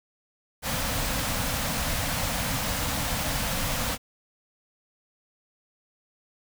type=band-stop noise; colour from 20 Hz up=pink; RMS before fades=-28 dBFS; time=0.62-3.98 s; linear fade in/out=50 ms; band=300 to 470 Hz; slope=96 dB/octave; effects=none